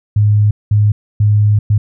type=tone bursts at uneven times; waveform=sine; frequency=104.7 Hz; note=G#2; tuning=15 cents sharp; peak=-7 dBFS; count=4; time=0.16-0.51 / 0.71-0.92 / 1.2-1.59 / 1.7-1.78 s; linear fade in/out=5 ms; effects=none